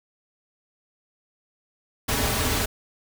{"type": "noise with comb filter", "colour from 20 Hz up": "pink", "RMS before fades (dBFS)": -24, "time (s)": [2.08, 2.66], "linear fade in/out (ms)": 10, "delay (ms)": 5.7, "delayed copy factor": -0.6, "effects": []}